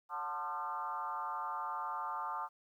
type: tone with frequency modulation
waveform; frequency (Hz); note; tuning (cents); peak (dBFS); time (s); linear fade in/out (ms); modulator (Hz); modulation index
sine; 1048; C6; +2; -36; 0.09-2.49; 50; 159; 1.7
effects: 12-bit